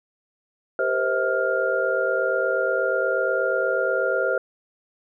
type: tone cluster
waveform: sine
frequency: 394.4 / 474.7 / 523 / 644 / 1405 Hz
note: G4 / A#4 / C5 / E5 / F6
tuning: +11 / +31 / -1 / -41 / +10 cents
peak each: -28 / -29 / -24 / -27 / -25 dBFS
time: 0.79-4.38 s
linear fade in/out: 2 ms
effects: none